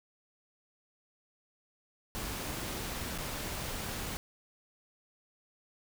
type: noise with dropouts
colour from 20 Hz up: pink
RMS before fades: -38 dBFS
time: 2.15-4.17 s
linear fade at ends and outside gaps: 0 ms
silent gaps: 3.178-3.185 s
effects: none